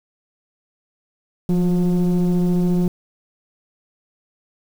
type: tone with frequency modulation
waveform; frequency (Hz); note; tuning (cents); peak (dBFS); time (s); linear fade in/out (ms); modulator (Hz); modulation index
sine; 175.9; F3; +13; -12; 1.49-2.88; 2; 183; 0.67
effects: tanh soft clip ceiling -14 dBFS + 7-bit